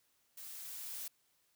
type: noise with level ramp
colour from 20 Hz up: blue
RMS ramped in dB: -49 to -43 dBFS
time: 0.37-1.08 s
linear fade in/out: 5 ms
effects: white hiss -75 dBFS RMS until 1.55 s